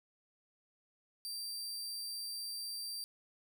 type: tone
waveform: sawtooth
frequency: 4696 Hz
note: D8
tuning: 1 cent flat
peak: -37 dBFS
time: 1.25-3.04 s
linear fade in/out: 0 ms
effects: none